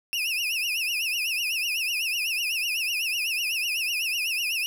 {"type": "tone with vibrato", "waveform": "35% pulse", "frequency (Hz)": 2655, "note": "E7", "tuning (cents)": 12, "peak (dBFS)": -23, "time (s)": [0.13, 4.66], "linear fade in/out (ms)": 0, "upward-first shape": "triangle", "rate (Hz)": 8, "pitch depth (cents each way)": 180, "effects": []}